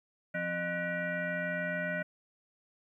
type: tone with frequency modulation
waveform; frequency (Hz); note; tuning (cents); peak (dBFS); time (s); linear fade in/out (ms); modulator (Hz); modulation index
sine; 1046.5; C6; 0; -31; 0.34-2.03; 10; 436; 2.3
effects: 12-bit